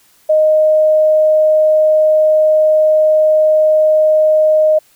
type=tone; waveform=sine; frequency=620 Hz; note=D#5; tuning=6 cents flat; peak=-7 dBFS; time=0.29-4.79 s; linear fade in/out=10 ms; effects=white hiss -51 dBFS RMS until 4.95 s